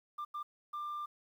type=tone bursts at uneven times; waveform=sine; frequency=1191 Hz; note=D6; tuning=24 cents sharp; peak=-35 dBFS; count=3; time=0.18-0.25 / 0.34-0.43 / 0.73-1.06 s; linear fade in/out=10 ms; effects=tanh soft clip ceiling -36 dBFS + 11-bit